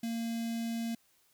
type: tone with notch filter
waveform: square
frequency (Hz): 230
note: A#3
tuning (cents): -23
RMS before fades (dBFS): -35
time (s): 0.03-0.95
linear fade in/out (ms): 5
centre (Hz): 1100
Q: 0.6
effects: white hiss -69 dBFS RMS until 1.33 s